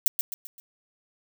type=noise with echo; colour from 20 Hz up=violet; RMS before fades=-19 dBFS; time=0.06-0.08 s; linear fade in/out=0 ms; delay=130 ms; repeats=4; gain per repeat=-7 dB; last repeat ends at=0.6 s; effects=none